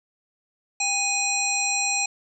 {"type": "harmonic tone with a mistuned harmonic", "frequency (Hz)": 830.6, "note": "G#5", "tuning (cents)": 0, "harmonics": [1, 3, 5, 7, 9], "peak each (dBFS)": [-30, -26, -31, -30, -26], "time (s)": [0.8, 2.06], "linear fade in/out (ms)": 5, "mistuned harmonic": 1, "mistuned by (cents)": -62, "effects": []}